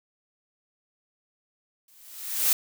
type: noise with exponential growth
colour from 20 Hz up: blue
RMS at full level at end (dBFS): -19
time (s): 1.88-2.53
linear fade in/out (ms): 2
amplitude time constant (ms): 140
effects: none